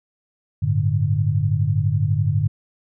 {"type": "chord", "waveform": "sine", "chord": "G suspended second", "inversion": "none", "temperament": "equal", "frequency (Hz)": [98, 110, 146.83], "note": ["G2", "A2", "D3"], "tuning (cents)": [0, 0, 0], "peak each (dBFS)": -21, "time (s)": [0.62, 2.48], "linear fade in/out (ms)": 10, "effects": []}